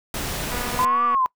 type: noise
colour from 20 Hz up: pink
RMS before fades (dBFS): -28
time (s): 0.14-0.85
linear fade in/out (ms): 2
type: click train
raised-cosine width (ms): 0.5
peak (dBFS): -18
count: 154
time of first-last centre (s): 0.52-1.147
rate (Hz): 244
type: exponential two-way sweep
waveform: sine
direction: up then down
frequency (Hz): 1000 to 1188 to 1000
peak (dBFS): -17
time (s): 0.79-1.26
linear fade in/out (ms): 0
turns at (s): 1.05
effects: noise-tail reverb RT60 0.1 s tail -24 dB re dry